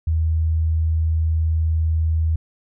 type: tone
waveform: sine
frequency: 80.2 Hz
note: E2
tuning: 47 cents flat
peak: -16 dBFS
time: 0.07-2.36 s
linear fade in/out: 5 ms
effects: none